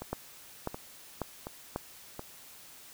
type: two click trains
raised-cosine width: 1 ms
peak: -18 / -24 dBFS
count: 4 / 4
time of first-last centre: 0.13-1.76 / 0.02-2.194 s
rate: 1.84 / 1.38 Hz
effects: white hiss -52 dBFS RMS until 2.93 s